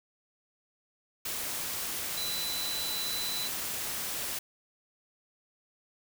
sine tone in noise, 3993 Hz, B7, 18 cents sharp, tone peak -34 dBFS, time 2.17-3.48 s, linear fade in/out 5 ms, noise white, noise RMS -35 dBFS, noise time 1.25-4.39 s, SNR -2 dB, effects none

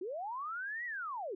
sine linear two-way sweep, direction up then down, 336.4 to 1975.5 to 336.4 Hz, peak -37 dBFS, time 0.01-1.35 s, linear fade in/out 5 ms, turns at 0.85 s, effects none

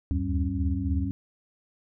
sine tone cluster, 74.6 / 78.2 / 94.3 / 191.7 / 273 Hz, D2 / D#2 / F#2 / G3 / C#4, +28 / +9 / +33 / -38 / -26 cents, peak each -29 / -31 / -30 / -34 / -31 dBFS, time 0.11-1.11 s, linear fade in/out 0 ms, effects none

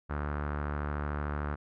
sawtooth tone with low-pass filter, 73.42 Hz, D2, in tune, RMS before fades -34 dBFS, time 0.09-1.56 s, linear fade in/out 20 ms, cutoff 1400 Hz, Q 3.3, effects none

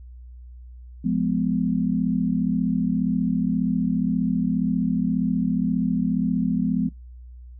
sine chord, F diminished, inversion none, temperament just, 174.61 / 209.5 / 251.4 Hz, F3 / Ab3 / Cb4, 0 / +15 / +31 cents, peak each -24 dBFS, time 1.04-6.89 s, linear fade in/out 10 ms, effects noise-tail reverb RT60 0.2 s tail -22 dB re dry + added 61 Hz sine -39 dBFS peak until 7.59 s

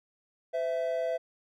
triangle tone pair together, 511 / 660.2 Hz, C5 / E5, -41 / +2 cents, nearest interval major third, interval 443 cents, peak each -30 / -28 dBFS, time 0.53-1.18 s, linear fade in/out 20 ms, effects none

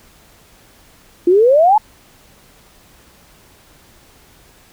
sine exponential sweep, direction up, 337.8 to 887 Hz, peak -7 dBFS, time 1.27-1.78 s, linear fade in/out 5 ms, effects pink hiss -48 dBFS RMS until 4.72 s

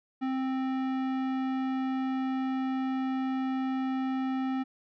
sine tone with tanh clipping, 262.6 Hz, C4, 6 cents sharp, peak -30 dBFS, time 0.21-4.64 s, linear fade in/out 20 ms, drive 17 dB, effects none

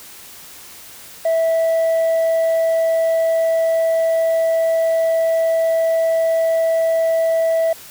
sine tone, 655 Hz, E5, 11 cents flat, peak -11 dBFS, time 1.25-7.73 s, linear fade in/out 5 ms, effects tanh soft clip ceiling -13 dBFS + white hiss -39 dBFS RMS until 7.9 s

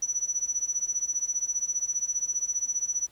sine tone with tremolo, 5920 Hz, F#8, in tune, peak -22 dBFS, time 0.02-3.07 s, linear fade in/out 5 ms, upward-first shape sine, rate 15 Hz, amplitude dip 90%, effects tanh soft clip ceiling -19 dBFS + pink hiss -60 dBFS RMS until 3.11 s

